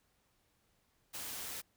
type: noise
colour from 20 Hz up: white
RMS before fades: -43 dBFS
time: 1.13-1.62 s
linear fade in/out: 20 ms
effects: pink hiss -75 dBFS RMS until 1.76 s